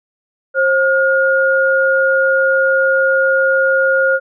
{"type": "tone pair together", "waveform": "sine", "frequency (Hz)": [534, 1427], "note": ["C5", "F6"], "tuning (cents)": [35, 37], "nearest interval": "octave + perfect fourth", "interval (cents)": 1702, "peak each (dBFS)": -13, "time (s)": [0.54, 4.2], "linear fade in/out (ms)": 50, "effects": []}